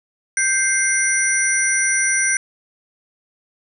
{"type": "tone cluster", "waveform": "sine", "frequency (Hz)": [1567, 2098, 5890, 9320], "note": ["G6", "C7", "F#8", "D9"], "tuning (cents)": [-1, 4, -9, -14], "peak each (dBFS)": -21, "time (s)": [0.37, 2.37], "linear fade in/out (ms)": 2, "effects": []}